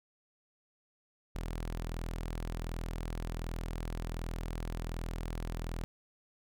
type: tone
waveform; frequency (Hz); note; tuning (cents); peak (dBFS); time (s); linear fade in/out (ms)
sawtooth; 41.34; E1; +6; -32; 1.35-5.84; 0
effects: none